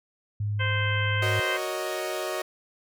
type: tone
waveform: sine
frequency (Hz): 103.83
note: G#2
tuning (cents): 0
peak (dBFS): -25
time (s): 0.4-1.4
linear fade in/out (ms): 5
type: harmonic tone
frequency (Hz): 520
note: C5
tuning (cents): -11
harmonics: 1 / 2 / 3 / 4 / 5 / 6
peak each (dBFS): -36 / -35 / -30 / -31 / -36 / -34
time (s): 0.59-1.58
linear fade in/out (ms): 20
type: chord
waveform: sawtooth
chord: D# minor seventh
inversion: first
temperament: equal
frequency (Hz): 370 / 466.2 / 554.4 / 622.3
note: F#4 / A#4 / C#5 / D#5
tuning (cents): 0 / 0 / 0 / 0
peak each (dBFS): -29 / -34 / -33 / -28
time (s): 1.22-2.42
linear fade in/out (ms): 5
effects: none